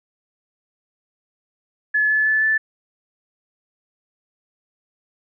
sine tone with pitch steps, 1714 / 1726.9 / 1739.9 / 1753 Hz, A6 / A6 / A6 / A6, -46 / -33 / -20 / -7 cents, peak -15 dBFS, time 1.94-2.58 s, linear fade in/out 10 ms, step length 160 ms, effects none

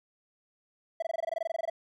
triangle tone bursts, 661 Hz, E5, 5 cents sharp, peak -26 dBFS, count 16, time 1-1.699 s, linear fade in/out 5 ms, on 24 ms, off 21 ms, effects none

